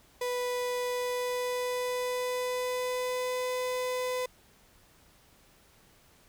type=tone with pitch glide; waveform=35% pulse; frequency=493.9 to 503.7 Hz; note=B4 to B4; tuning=0 to +34 cents; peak=-28 dBFS; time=0.21-4.26 s; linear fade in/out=5 ms; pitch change=+34 cents; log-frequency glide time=0.85-3.53 s; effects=pink hiss -61 dBFS RMS until 6.28 s